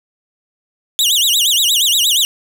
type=tone with vibrato; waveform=sawtooth; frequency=3322 Hz; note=G#7; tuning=in tune; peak=-8 dBFS; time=0.99-2.25 s; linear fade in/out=0 ms; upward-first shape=sine; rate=8.5 Hz; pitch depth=290 cents each way; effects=none